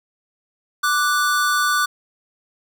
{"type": "tone pair together", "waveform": "square", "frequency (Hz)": [1174.7, 1480], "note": ["D6", "F#6"], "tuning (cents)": [0, 0], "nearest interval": "major third", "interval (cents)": 400, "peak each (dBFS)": -20, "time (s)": [0.83, 1.86], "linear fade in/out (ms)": 10, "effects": []}